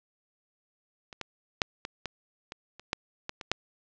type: clicks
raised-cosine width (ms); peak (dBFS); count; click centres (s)
0.2; -26 / -17 / -6 / -17 / -16 / -21 / -28 / -10 / -16 / -21 / -7; 11; 1.128 / 1.213 / 1.618 / 1.851 / 2.057 / 2.521 / 2.796 / 2.931 / 3.294 / 3.412 / 3.516
effects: low-pass 6000 Hz 12 dB/octave